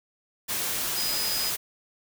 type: tone in noise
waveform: sine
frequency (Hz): 4978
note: D#8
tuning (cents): 0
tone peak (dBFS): -29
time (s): 0.96-1.51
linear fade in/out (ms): 20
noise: white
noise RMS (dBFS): -29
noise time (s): 0.48-1.57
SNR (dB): -3
effects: none